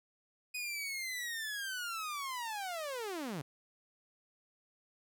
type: linear sweep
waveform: sawtooth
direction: down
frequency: 2501 to 126.5 Hz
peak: -34 dBFS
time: 0.54-3.42 s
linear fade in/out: 10 ms
effects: none

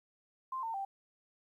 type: tone with pitch steps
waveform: sine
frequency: 1046.5 / 905.8 / 784 Hz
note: C6 / A#5 / G5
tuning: 0 / -50 / 0 cents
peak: -35 dBFS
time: 0.52-0.85 s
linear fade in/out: 5 ms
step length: 110 ms
effects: 12-bit

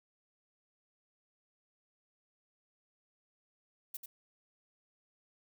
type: noise with echo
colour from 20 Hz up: violet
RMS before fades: -41 dBFS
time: 3.94-3.97 s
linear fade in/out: 5 ms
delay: 90 ms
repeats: 1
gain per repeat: -6 dB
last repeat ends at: 4.06 s
effects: none

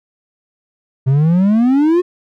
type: exponential sweep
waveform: triangle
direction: up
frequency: 128.4 to 367.5 Hz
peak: -7 dBFS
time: 1.06-2.02 s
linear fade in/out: 20 ms
effects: none

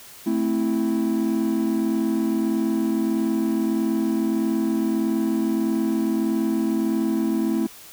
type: chord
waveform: triangle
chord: A minor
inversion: none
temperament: equal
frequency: 220 / 261.6 / 329.6 Hz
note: A3 / C4 / E4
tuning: 0 / 0 / 0 cents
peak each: -21 / -23 / -21 dBFS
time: 0.26-7.67 s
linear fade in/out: 10 ms
effects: tanh soft clip ceiling -11 dBFS + white hiss -44 dBFS RMS until 7.92 s

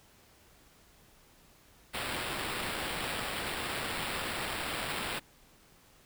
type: noise with sample-and-hold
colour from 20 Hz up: white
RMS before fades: -36 dBFS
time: 1.93-5.2 s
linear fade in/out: 20 ms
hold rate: 6300 Hz
effects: pink hiss -61 dBFS RMS until 6.05 s

